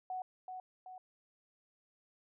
sine tone with echo, 742 Hz, F#5, 5 cents sharp, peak -37 dBFS, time 0.1-0.22 s, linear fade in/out 2 ms, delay 380 ms, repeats 2, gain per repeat -5 dB, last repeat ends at 0.98 s, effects none

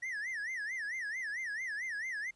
triangle tone with vibrato, 1864.7 Hz, A#6, in tune, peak -34 dBFS, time 0.02-2.31 s, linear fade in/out 10 ms, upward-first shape sine, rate 4.5 Hz, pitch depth 210 cents each way, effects pink hiss -71 dBFS RMS until 2.35 s + resampled to 22050 Hz

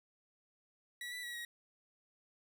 30% pulse tone with pitch steps, 1939 / 1976 / 1924 / 1897 Hz, B6 / B6 / B6 / A#6, -32 / 0 / -46 / +30 cents, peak -39 dBFS, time 1.01-1.45 s, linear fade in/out 2 ms, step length 110 ms, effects none

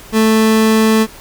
30% pulse tone, 220 Hz, A3, in tune, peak -6 dBFS, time 0.12-1.07 s, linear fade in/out 50 ms, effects pink hiss -37 dBFS RMS until 1.2 s

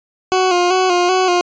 20% pulse tone with vibrato, 363.2 Hz, F#4, 32 cents flat, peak -7 dBFS, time 0.32-1.41 s, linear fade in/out 0 ms, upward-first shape square, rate 2.6 Hz, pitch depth 43 cents each way, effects resampled to 16000 Hz

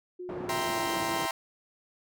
sine tone with pitch glide, 360.3 to 334.2 Hz, F#4 to E4, -46 to +24 cents, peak -36 dBFS, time 0.19-1.27 s, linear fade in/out 10 ms, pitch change -130 cents, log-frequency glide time 0.48-0.98 s
pink band-pass noise, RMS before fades -39 dBFS, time 0.29-1.26 s, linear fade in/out 2 ms, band 160 to 910 Hz, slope 12 dB/octave
sawtooth chord, C dominant seventh, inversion first, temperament equal, 659.3 / 784 / 932.3 / 1046.5 Hz, E5 / G5 / Bb5 / C6, 0 / 0 / 0 / 0 cents, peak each -32 / -32 / -31 / -30 dBFS, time 0.49-1.31 s, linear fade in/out 2 ms
effects none

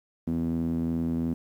sawtooth tone with band-pass filter, 82.8 Hz, E2, 8 cents sharp, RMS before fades -28 dBFS, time 0.27-1.34 s, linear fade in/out 5 ms, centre 230 Hz, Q 4.2, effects 10-bit

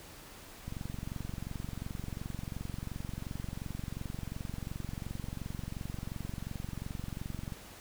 click train, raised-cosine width 5 ms, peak -26 dBFS, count 157, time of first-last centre 0.68-7.522 s, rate 22.8 Hz, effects pink hiss -51 dBFS RMS until 7.8 s

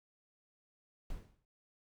brown noise with exponential decay, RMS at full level -40 dBFS, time 1.1-1.45 s, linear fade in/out 2 ms, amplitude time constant 74 ms, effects none

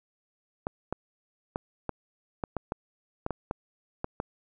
clicks, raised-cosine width 1 ms, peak -16 dBFS, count 12, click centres 0.669 / 0.926 / 1.559 / 1.893 / 2.438 / 2.567 / 2.721 / 3.264 / 3.307 / 3.511 / 4.044 / 4.201 s, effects none

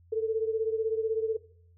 sine beating tone pair, 440 / 456 Hz, A4 / A#4, 0 / -38 cents, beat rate 16 Hz, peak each -27 / -31 dBFS, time 0.12-1.37 s, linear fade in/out 10 ms, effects noise-tail reverb RT60 0.6 s tail -19 dB re dry + added 86 Hz sine -56 dBFS peak until 1.77 s

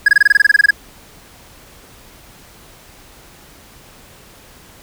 triangle tone bursts, 1665 Hz, G#6, 4 cents sharp, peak -3 dBFS, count 14, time 0.06-0.708 s, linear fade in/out 5 ms, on 24 ms, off 24 ms, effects pink hiss -43 dBFS RMS until 4.82 s

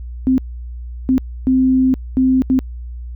sine tone bursts at uneven times, 259.7 Hz, C4, 13 cents flat, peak -10 dBFS, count 5, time 0.27-0.38 / 1.09-1.18 / 1.47-1.94 / 2.17-2.42 / 2.5-2.59 s, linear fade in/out 0 ms, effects added 60 Hz sine -26 dBFS peak until 3.15 s

